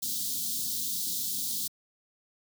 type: band-stop noise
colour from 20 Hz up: white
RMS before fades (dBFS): -32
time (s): 0.02-1.68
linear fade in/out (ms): 10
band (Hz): 290 to 3500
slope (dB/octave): 48
effects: high-pass 150 Hz 12 dB/octave

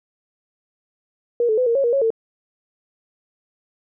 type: tone with pitch steps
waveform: sine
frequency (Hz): 476.1 / 434.8 / 505 / 465.1 / 550 / 474.4 / 550 / 450.4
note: A#4 / A4 / B4 / A#4 / C#5 / A#4 / C#5 / A4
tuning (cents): +37 / -21 / +39 / -4 / -14 / +30 / -14 / +40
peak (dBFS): -15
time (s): 1.4-2.104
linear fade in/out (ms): 2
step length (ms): 88
effects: none

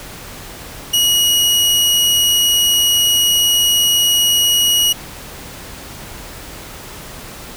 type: tone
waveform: sawtooth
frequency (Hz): 2902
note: F#7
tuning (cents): -34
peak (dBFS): -8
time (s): 0.93-4.93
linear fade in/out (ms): 10
effects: pink hiss -33 dBFS RMS until 7.56 s

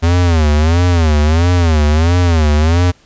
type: tone with vibrato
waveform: square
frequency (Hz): 81.4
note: E2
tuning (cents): -21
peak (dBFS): -9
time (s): 0.02-2.92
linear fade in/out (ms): 20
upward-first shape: sine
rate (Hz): 1.5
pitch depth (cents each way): 160
effects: pink hiss -49 dBFS RMS until 3.05 s + resampled to 16000 Hz

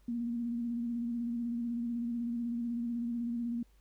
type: tone with vibrato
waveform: sine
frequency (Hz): 236.2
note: A#3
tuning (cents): +23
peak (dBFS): -32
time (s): 0.08-3.63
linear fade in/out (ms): 5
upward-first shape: square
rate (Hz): 16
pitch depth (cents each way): 27
effects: added 50 Hz sine -61 dBFS peak until 3.8 s + pink hiss -72 dBFS RMS until 3.8 s

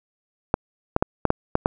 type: clicks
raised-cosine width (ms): 1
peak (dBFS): -3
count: 7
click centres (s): 0.541 / 0.964 / 1.025 / 1.253 / 1.304 / 1.554 / 1.659
effects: none

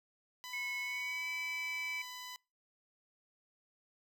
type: tone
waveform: 10% pulse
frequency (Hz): 999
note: B5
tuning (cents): +20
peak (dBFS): -36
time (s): 0.44-2.36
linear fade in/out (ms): 0
type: tone with pitch glide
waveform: sine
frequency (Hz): 2188 to 2305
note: C#7 to D7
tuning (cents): -23 to -33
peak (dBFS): -37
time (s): 0.53-2.02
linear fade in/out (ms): 5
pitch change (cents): +90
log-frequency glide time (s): 0.79-1.27
effects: noise-tail reverb RT60 0.3 s tail -26 dB re dry

